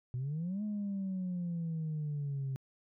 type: exponential two-way sweep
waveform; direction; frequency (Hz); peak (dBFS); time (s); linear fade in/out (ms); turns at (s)
sine; up then down; 120.9 to 213 to 132.3; -32; 0.14-2.56; 0; 0.63
effects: tanh soft clip ceiling -31 dBFS